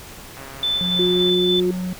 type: click train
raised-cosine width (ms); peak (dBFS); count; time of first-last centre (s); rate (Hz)
0.5; -24; 127; 0.37-1.296; 136
type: tone with tremolo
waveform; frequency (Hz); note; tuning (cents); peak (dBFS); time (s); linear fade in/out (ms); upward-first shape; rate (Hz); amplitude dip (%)
sine; 3520; A7; 0; -18; 0.63-1.6; 2; square; 3.5; 25
type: tone with pitch glide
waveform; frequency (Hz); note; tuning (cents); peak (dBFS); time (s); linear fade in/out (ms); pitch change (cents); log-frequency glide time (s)
triangle; 179.7 to 182.52; F3 to F#3; +50 to -23; -21; 0.81-1.93; 0; +27; 1.03-1.65
type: tone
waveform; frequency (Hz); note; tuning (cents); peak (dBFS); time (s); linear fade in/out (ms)
sine; 360; F#4; -47; -17; 0.99-1.71; 5
effects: pink hiss -39 dBFS RMS until 1.99 s